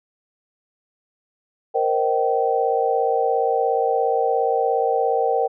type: chord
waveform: sine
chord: C minor seventh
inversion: third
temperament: equal with one note detuned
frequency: 466.2 / 523.3 / 622.3 / 771.9 Hz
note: Bb4 / C5 / Eb5 / G5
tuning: 0 / 0 / 0 / -27 cents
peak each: -21 / -24 / -27 / -21 dBFS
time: 1.74-5.48 s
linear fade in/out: 20 ms
effects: none